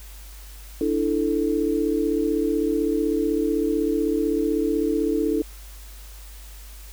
sine chord, D suspended second, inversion none, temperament equal, 293.7 / 329.6 / 440 Hz, D4 / E4 / A4, 0 / 0 / 0 cents, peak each -24 dBFS, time 0.81-5.42 s, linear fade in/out 2 ms, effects added 50 Hz sine -39 dBFS peak until 6.92 s + white hiss -47 dBFS RMS until 6.92 s

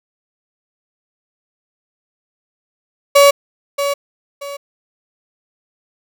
35% pulse tone with echo, 565 Hz, C#5, 33 cents sharp, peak -4 dBFS, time 3.15-3.31 s, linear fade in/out 10 ms, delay 630 ms, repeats 2, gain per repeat -10 dB, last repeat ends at 4.57 s, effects none

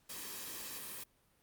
white noise with comb filter, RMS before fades -45 dBFS, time 0.09-1.04 s, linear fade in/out 10 ms, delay 1.4 ms, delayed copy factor -0.5, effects pink hiss -72 dBFS RMS until 1.42 s + Opus 48 kbps

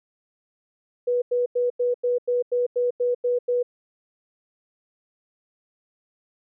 sine tone bursts, 489.1 Hz, B4, 17 cents flat, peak -19 dBFS, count 11, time 1.07-3.63 s, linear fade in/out 10 ms, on 150 ms, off 91 ms, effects none

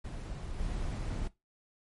brown noise with level steps, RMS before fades -39 / -35 dBFS, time 0.04-1.28 s, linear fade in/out 10 ms, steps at 0.58 s, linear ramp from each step 20 ms, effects noise-tail reverb RT60 0.2 s tail -19 dB re dry + MP3 48 kbps

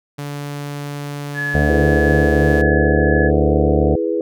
sawtooth tone, 144.2 Hz, D3, 31 cents flat, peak -21 dBFS, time 0.18-2.62 s, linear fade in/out 10 ms
sine tone with tremolo, 1703 Hz, G#6, 43 cents sharp, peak -19 dBFS, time 1.34-3.31 s, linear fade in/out 50 ms, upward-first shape triangle, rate 1.7 Hz, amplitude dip 35%
harmonic tone, 73.8 Hz, D2, 9 cents sharp, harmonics 1 / 2 / 3 / 4 / 6 / 7 / 8 / 9 / 10, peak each -17 / -20 / -22 / -23 / -25 / -25 / -26 / -27 / -27 dBFS, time 1.54-3.96 s, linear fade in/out 10 ms
sine chord, E major, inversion none, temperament equal, 329.6 / 415.3 / 493.9 Hz, E4 / G#4 / B4, 0 / 0 / 0 cents, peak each -21 dBFS, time 1.69-4.21 s, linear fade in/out 2 ms
effects none

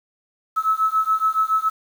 sine beating tone pair, 1295 / 1302.1 Hz, E6 / E6, -31 / -22 cents, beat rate 7.1 Hz, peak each -20 / -20 dBFS, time 0.56-1.7 s, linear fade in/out 20 ms, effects 7-bit

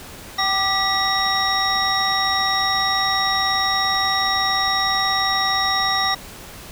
sine tone cluster, 773 / 1183 / 1949 / 3791 / 5550 Hz, G5 / D6 / B6 / A#7 / F8, -24 / +12 / -23 / +28 / -12 cents, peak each -23 dBFS, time 0.38-6.15 s, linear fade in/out 10 ms, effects tanh soft clip ceiling -9 dBFS + pink hiss -38 dBFS RMS until 6.71 s

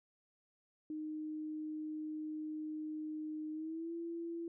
sine tone with pitch glide, 308.5 to 336.4 Hz, D#4 to E4, -15 to +35 cents, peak -39 dBFS, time 0.9-4.48 s, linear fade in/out 2 ms, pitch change +150 cents, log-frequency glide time 3.52-3.93 s, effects none

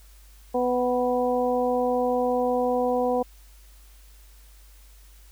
harmonic tone with a mistuned harmonic, 248.6 Hz, B3, 12 cents sharp, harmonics 1 / 2 / 3 / 4, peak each -28 / -23 / -27 / -33 dBFS, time 0.54-3.23 s, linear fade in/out 10 ms, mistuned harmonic 4, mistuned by -19 cents, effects added 50 Hz sine -48 dBFS peak until 5.31 s + white hiss -57 dBFS RMS until 5.31 s

